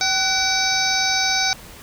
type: harmonic tone with a mistuned harmonic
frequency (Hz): 766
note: G5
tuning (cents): -40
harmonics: 1 / 2 / 3 / 5 / 6 / 7 / 8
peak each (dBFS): -25 / -25 / -25 / -25 / -25 / -25 / -25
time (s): 0.01-1.53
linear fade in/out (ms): 0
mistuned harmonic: 2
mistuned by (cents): -48
effects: pink hiss -41 dBFS RMS until 1.82 s